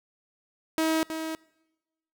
sawtooth tone with echo, 319.5 Hz, D#4, 46 cents sharp, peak -19 dBFS, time 0.78-1.03 s, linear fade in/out 0 ms, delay 320 ms, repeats 1, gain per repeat -8 dB, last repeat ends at 1.35 s, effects noise-tail reverb RT60 1.0 s tail -23 dB re dry

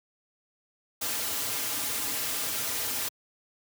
white noise with comb filter, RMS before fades -31 dBFS, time 1.01-3.09 s, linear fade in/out 10 ms, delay 5.4 ms, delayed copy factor -1, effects high-pass 100 Hz 12 dB/octave

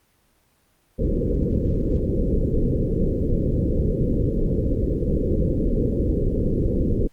pink low-pass noise, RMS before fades -21 dBFS, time 0.98-7.08 s, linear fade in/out 20 ms, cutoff 530 Hz, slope 96 dB/octave, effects pink hiss -63 dBFS RMS until 7.12 s + Opus 24 kbps

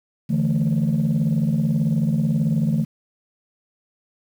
sine chord, D suspended second, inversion none, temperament just, 146.83 / 165.19 / 220.2 Hz, D3 / E3 / A3, 0 / +4 / +2 cents, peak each -20 dBFS, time 0.29-2.85 s, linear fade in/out 20 ms, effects tanh soft clip ceiling -13 dBFS + 8-bit

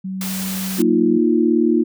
sine tone with pitch glide, 189.4 to 185.93 Hz, F#3 to F#3, +41 to +9 cents, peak -23 dBFS, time 0.04-1.18 s, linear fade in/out 10 ms, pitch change -32 cents, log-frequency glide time 0.74-0.84 s
white noise, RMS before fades -28 dBFS, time 0.21-0.82 s, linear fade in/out 2 ms
sine chord, Bb suspended fourth, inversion none, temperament equal, 233.1 / 311.1 / 349.2 Hz, Bb3 / Eb4 / F4, 0 / 0 / 0 cents, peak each -17 dBFS, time 0.78-1.84 s, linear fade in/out 20 ms
effects none

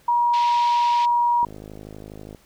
sine tone, 955 Hz, A#5, 42 cents sharp, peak -16 dBFS, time 0.08-1.45 s, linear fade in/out 5 ms
pink band-pass noise, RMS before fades -35 dBFS, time 0.33-1.06 s, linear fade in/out 10 ms, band 2300 to 4500 Hz, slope 24 dB/octave
click train, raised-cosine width 2 ms, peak -25 dBFS, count 49, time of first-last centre 1.43-2.348 s, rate 52.3 Hz
effects pink hiss -56 dBFS RMS until 2.45 s

